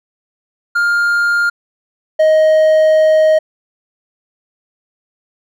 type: tone pair in turn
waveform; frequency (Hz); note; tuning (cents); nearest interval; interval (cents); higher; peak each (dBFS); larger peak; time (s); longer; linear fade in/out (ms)
triangle; 1406 / 626.3; F6 / D#5; +11 / +11; octave + major second; 1400; first; -9 / -5; second; 0.75-1.5 / 2.19-3.39; second; 10
effects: none